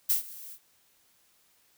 violet noise with ADSR envelope, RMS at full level -23 dBFS, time 0.09-0.59 s, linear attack 12 ms, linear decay 120 ms, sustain -21 dB, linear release 69 ms, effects white hiss -66 dBFS RMS until 1.77 s

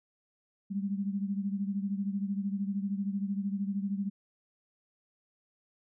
sine beating tone pair, 196.3 / 209.3 Hz, G3 / G#3, +3 / +14 cents, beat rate 13 Hz, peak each -31 / -36 dBFS, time 0.7-4.1 s, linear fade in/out 20 ms, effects none

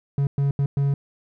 triangle tone bursts at uneven times, 140 Hz, C#3, 18 cents sharp, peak -16 dBFS, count 4, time 0.18-0.27 / 0.38-0.51 / 0.59-0.66 / 0.77-0.94 s, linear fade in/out 2 ms, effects none

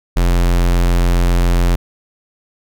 square tone, 43.65 Hz, F1, in tune, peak -11 dBFS, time 0.16-1.76 s, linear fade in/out 10 ms, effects none

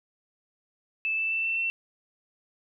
sine tone with pitch steps, 2630 / 2647 / 2664 / 2681 / 2698 Hz, E7 / E7 / E7 / E7 / E7, -5 / +7 / +18 / +29 / +40 cents, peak -25 dBFS, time 1.05-1.7 s, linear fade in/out 0 ms, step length 130 ms, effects none

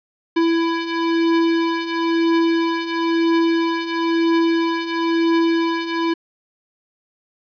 square beating tone pair, 331.5 / 332.5 Hz, E4 / E4, +10 / +15 cents, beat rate 1 Hz, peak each -23 / -18 dBFS, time 0.36-6.14 s, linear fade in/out 10 ms, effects resampled to 11025 Hz + 8-bit

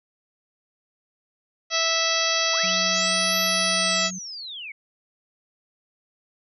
harmonic tone, 656 Hz, E5, 9 cents flat, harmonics 1 / 2 / 3 / 4 / 5 / 6 / 7 / 8 / 9, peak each -29 / -29 / -29 / -29 / -29 / -29 / -29 / -29 / -29 dBFS, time 1.7-4.11 s, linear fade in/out 50 ms
sine linear two-way sweep, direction up then down, 839 to 11970 to 2132 Hz, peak -33 dBFS, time 2.53-4.72 s, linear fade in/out 5 ms, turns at 3.38 s
sine tone, 185 Hz, F#3, in tune, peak -33 dBFS, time 2.63-4.19 s, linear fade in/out 10 ms
effects none

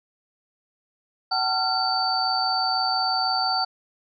sine tone cluster, 756 / 882 / 1374 / 4562 Hz, F#5 / A5 / F6 / C#8, +37 / +4 / -29 / +49 cents, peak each -25 / -31 / -29 / -24 dBFS, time 1.31-3.65 s, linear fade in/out 10 ms, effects none

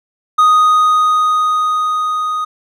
triangle tone with level ramp, 1244.5 Hz, D#6, in tune, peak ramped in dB -4 to -14 dBFS, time 0.38-2.45 s, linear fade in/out 10 ms, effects none

